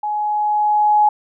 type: tone with level ramp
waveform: sine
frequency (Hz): 841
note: G#5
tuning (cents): +22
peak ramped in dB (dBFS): -19 to -9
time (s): 0.03-1.09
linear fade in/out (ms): 5
effects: none